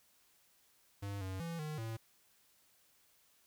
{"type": "tone with pitch steps", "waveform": "square", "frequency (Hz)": [100.2, 94.5, 167.3, 153, 112.7], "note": ["G2", "F#2", "E3", "D#3", "A2"], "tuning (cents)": [38, 37, 26, -29, 42], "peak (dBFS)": -40, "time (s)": [1.02, 1.97], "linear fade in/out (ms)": 10, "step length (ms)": 190, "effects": ["white hiss -70 dBFS RMS until 3.46 s"]}